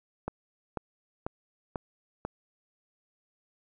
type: click train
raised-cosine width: 1 ms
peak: -18 dBFS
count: 5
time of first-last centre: 0.28-2.25 s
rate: 2.03 Hz
effects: none